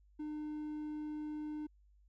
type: tone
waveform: triangle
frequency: 302.6 Hz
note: D#4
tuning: 48 cents flat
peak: -37 dBFS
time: 0.19-1.67 s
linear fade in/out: 10 ms
effects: added 50 Hz sine -63 dBFS peak until 2.08 s